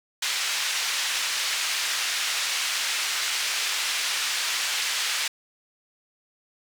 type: band-pass noise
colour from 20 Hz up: pink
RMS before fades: -27 dBFS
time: 0.22-5.28 s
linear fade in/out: 5 ms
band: 2000 to 7000 Hz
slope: 12 dB/octave
effects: none